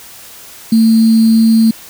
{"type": "tone with sample-and-hold", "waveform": "sine", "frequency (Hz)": 224.3, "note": "A3", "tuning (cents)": 34, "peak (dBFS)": -5, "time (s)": [0.72, 1.71], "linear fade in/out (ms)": 5, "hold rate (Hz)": 4410, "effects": ["white hiss -35 dBFS RMS until 1.89 s"]}